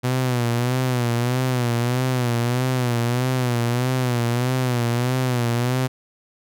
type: tone with vibrato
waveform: sawtooth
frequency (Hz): 123.47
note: B2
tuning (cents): 0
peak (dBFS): -15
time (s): 0.03-5.88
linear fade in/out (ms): 20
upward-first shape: sine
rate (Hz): 1.6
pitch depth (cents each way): 79
effects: none